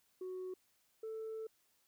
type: tone pair in turn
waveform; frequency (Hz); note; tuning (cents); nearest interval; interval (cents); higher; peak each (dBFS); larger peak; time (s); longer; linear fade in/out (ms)
sine; 370 / 441.9; F#4 / A4; 0 / +7; minor third; 307; second; -39 / -39; neither; 0.21-0.54 / 1.03-1.47; second; 5
effects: tanh soft clip ceiling -39 dBFS + white hiss -75 dBFS RMS until 1.87 s